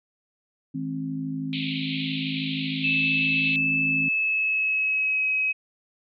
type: harmonic tone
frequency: 53 Hz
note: G#1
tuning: 36 cents sharp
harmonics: 3 / 4 / 5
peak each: -32 / -39 / -29 dBFS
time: 0.74-4.09 s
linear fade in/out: 10 ms
type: band-pass noise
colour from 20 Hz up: pink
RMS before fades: -33 dBFS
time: 1.53-3.56 s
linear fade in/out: 0 ms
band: 2200 to 4100 Hz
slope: 96 dB/octave
type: tone with pitch glide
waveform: sine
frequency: 2624 to 2545 Hz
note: E7 to D#7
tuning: -9 to +39 cents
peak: -21 dBFS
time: 2.83-5.53 s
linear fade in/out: 20 ms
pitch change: -52 cents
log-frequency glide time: 3.83-5.27 s
effects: none